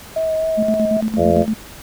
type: tone with vibrato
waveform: sine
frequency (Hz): 639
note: D#5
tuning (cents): +46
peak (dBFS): -16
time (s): 0.16-1.01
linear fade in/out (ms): 5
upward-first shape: sine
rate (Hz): 3.9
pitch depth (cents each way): 17
type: tone with tremolo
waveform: sine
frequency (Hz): 218.5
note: A3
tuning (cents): -12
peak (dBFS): -15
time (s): 0.57-1.55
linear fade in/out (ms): 20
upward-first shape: square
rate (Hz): 8.8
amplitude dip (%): 70
type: harmonic tone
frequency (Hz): 85.2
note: F2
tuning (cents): -42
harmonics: 1 / 2 / 4 / 5 / 6 / 7 / 8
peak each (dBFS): -23 / -22 / -21 / -20 / -21 / -17 / -19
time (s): 1.16-1.46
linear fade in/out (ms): 50
effects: pink hiss -38 dBFS RMS until 1.82 s